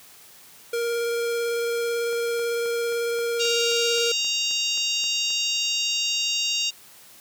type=tone with vibrato; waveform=square; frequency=468.8 Hz; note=A#4; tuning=10 cents sharp; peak=-24 dBFS; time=0.73-4.12 s; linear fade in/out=5 ms; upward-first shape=square; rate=18 Hz; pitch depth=8 cents each way
type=click train; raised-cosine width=0.5 ms; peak=-30 dBFS; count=13; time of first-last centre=2.13-5.305 s; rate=3.78 Hz
type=harmonic tone; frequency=932.3 Hz; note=A#5; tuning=in tune; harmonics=3 / 4 / 5 / 6 / 7 / 8; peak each=-26 / -28 / -30 / -32 / -33 / -34 dBFS; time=3.39-6.71 s; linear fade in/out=20 ms
effects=white hiss -49 dBFS RMS until 7.2 s + high-pass 80 Hz 12 dB/octave